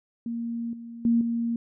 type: tone with level steps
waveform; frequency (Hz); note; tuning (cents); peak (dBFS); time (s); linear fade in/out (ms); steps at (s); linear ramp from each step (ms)
sine; 233.1; A#3; 0; -28 / -37 / -18 / -24; 0.26-1.56; 2; 0.73 / 1.05 / 1.21; 2
effects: none